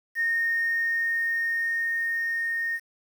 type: tone with level ramp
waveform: sine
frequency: 1843 Hz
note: A#6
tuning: 20 cents flat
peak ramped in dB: -21 to -25 dBFS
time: 0.15-2.8 s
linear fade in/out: 50 ms
effects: tanh soft clip ceiling -17 dBFS + 8-bit